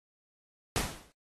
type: noise with exponential decay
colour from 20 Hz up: pink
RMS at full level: -27 dBFS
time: 0.76-1.12 s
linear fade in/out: 0 ms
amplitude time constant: 78 ms
effects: noise-tail reverb RT60 0.1 s tail -26 dB re dry + AAC 32 kbps